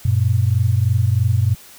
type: tone pair together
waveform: sine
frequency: 95.3 / 118.41 Hz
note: G2 / A#2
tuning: -48 / +28 cents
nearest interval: major third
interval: 376 cents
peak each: -16 dBFS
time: 0.05-1.55 s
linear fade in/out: 5 ms
effects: white hiss -43 dBFS RMS until 1.78 s